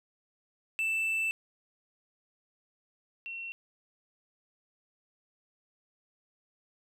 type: tone pair in turn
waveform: triangle / sine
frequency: 2652 / 2720 Hz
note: E7 / F7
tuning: +10 / -46 cents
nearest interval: unison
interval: 44 cents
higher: second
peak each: -26 / -37 dBFS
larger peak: first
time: 0.79-1.31 / 3.26-3.52 s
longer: first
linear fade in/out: 0 ms
effects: none